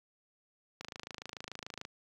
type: click train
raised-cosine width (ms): 0.2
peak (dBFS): -24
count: 29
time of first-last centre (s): 0.81-1.851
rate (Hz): 26.9
effects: high-pass 80 Hz 12 dB/octave + 11-bit